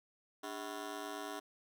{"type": "ring-modulated tone", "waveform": "15% pulse", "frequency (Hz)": 349.2, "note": "F4", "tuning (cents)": 0, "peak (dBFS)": -32, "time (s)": [0.43, 1.4], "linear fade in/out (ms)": 10, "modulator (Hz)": 54.4, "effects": []}